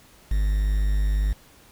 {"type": "tone with quantisation", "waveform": "triangle", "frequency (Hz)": 50.8, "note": "G#1", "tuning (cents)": -38, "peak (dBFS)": -17, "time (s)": [0.31, 1.33], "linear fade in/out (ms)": 5, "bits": 7, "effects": ["pink hiss -53 dBFS RMS until 1.71 s"]}